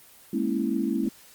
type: chord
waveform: sine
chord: A# half-diminished seventh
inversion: third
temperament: equal with one note detuned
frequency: 207.7 / 233.1 / 274.5 / 329.6 Hz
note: G#3 / A#3 / C#4 / E4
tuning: 0 / 0 / -17 / 0 cents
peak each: -29 dBFS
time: 0.33-1.09 s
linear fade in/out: 5 ms
effects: white hiss -52 dBFS RMS until 1.34 s + Opus 24 kbps